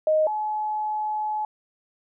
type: tone pair in turn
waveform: sine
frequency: 622.3 / 853.2 Hz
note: D#5 / G#5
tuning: 0 / +46 cents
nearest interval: perfect fourth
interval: 546 cents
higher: second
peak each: -17 / -24 dBFS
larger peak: first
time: 0.07-0.27 / 0.27-1.45 s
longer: second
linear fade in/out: 2 ms
effects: none